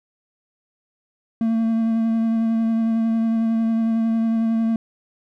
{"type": "tone with vibrato", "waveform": "triangle", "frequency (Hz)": 226, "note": "A3", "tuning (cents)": 47, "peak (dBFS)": -15, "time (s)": [1.41, 4.76], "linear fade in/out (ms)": 2, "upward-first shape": "sine", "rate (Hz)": 11, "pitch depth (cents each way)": 16, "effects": []}